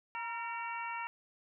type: harmonic tone with a mistuned harmonic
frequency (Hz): 456.9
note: A#4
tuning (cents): -35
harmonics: 2 / 3 / 4 / 5 / 6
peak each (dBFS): -39 / -44 / -47 / -45 / -46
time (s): 0.15-1.07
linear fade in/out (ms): 0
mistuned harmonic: 2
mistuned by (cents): +50
effects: none